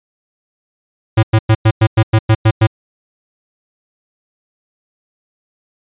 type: tone bursts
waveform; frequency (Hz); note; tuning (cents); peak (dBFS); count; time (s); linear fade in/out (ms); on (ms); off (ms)
square; 110; A2; 0; -7; 10; 1.17-2.67; 10; 60; 100
effects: resampled to 8000 Hz